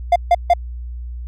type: tone bursts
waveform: triangle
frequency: 698.5 Hz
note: F5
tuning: in tune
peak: -6 dBFS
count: 3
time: 0.12-0.537 s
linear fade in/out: 5 ms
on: 39 ms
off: 150 ms
effects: added 60 Hz sine -26 dBFS peak until 1.27 s